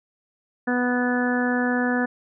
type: harmonic tone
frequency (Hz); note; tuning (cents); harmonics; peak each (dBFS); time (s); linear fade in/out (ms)
246.9; B3; 0; 1 / 2 / 3 / 4 / 5 / 6 / 7; -22 / -28 / -30 / -35 / -37 / -30 / -28; 0.67-2.06; 10
effects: none